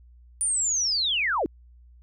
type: linear sweep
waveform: sine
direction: down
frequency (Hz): 9410 to 258.6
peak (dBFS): -22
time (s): 0.41-1.46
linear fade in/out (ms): 0
effects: added 60 Hz sine -49 dBFS peak until 2.02 s